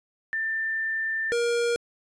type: tone pair in turn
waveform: sine / square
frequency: 1785 / 472.8 Hz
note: A6 / A#4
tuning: +24 / +24 cents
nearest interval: octave + major seventh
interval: 2300 cents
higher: first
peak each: -25 / -23 dBFS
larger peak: second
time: 0.33-1.32 / 1.32-1.76 s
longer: first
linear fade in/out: 0 ms
effects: resampled to 22050 Hz